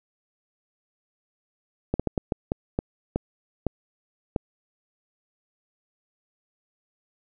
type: slowing click train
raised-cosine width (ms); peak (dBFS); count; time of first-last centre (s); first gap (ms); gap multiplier
2; -10; 10; 1.94-4.362; 56; 1.37
effects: none